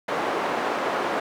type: band-pass noise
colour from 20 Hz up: white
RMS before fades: -26 dBFS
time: 0.08-1.2 s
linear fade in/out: 5 ms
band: 310 to 1000 Hz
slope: 12 dB/octave
effects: none